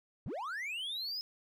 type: linear sweep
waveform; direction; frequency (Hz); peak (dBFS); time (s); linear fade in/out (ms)
triangle; up; 80.5 to 5170; -35; 0.26-1.21; 0
effects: none